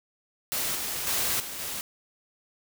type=noise with level steps; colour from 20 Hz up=white; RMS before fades=-29 / -32 / -27 / -37 / -34 dBFS; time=0.52-1.81 s; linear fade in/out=0 ms; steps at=0.75 / 1.07 / 1.4 / 1.59 s; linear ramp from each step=2 ms; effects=none